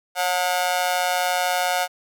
sawtooth tone with amplitude modulation, 723 Hz, F#5, 40 cents flat, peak -12 dBFS, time 0.15-1.88 s, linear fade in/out 50 ms, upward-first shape sine, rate 174 Hz, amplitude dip 95%, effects none

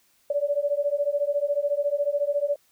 sine beating tone pair, 569 / 583 Hz, C#5 / D5, +45 / -13 cents, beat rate 14 Hz, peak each -25 dBFS, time 0.3-2.56 s, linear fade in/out 5 ms, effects white hiss -64 dBFS RMS until 2.71 s

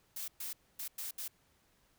blue noise bursts at uneven times, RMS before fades -41 dBFS, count 5, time 0.16-0.28 / 0.4-0.53 / 0.79-0.88 / 0.98-1.11 / 1.18-1.28 s, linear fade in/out 5 ms, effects pink hiss -71 dBFS RMS until 1.98 s

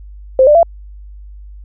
sine tone with pitch steps, 523.3 / 594.2 / 674.7 Hz, C5 / D5 / E5, 0 / +20 / +40 cents, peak -4 dBFS, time 0.39-0.63 s, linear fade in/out 2 ms, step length 80 ms, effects added 50 Hz sine -31 dBFS peak until 1.64 s

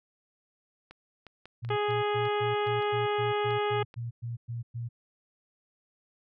clicks, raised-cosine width 0.3 ms, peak -31 dBFS, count 11, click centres 0.91 / 1.267 / 1.456 / 1.649 / 1.69 / 1.907 / 2.254 / 2.671 / 2.824 / 3.507 / 3.941 s
sine tone bursts, 117.8 Hz, A#2, 19 cents sharp, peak -32 dBFS, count 13, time 1.62-4.89 s, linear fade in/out 20 ms, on 150 ms, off 110 ms
harmonic tone, 415.3 Hz, G#4, in tune, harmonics 1 / 2 / 3 / 4 / 5 / 6 / 7 / 8, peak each -28 / -32 / -35 / -41 / -40 / -44 / -42 / -45 dBFS, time 1.7-3.83 s, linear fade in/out 5 ms
effects none

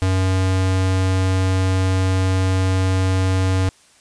square tone, 94 Hz, F#2, 28 cents sharp, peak -16 dBFS, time 0.02-3.69 s, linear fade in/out 0 ms, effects white hiss -52 dBFS RMS until 4 s + resampled to 22050 Hz

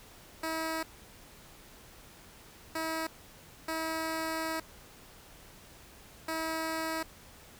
10% pulse tone bursts at uneven times, 321.7 Hz, E4, 42 cents flat, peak -24 dBFS, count 4, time 0.43-0.83 / 2.75-3.07 / 3.68-4.6 / 6.28-7.03 s, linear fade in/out 5 ms, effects pink hiss -54 dBFS RMS until 7.59 s

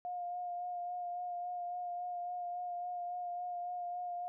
sine tone with vibrato, 710 Hz, F5, 28 cents sharp, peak -37 dBFS, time 0.05-4.28 s, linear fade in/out 0 ms, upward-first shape sine, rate 3.6 Hz, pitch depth 18 cents each way, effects none

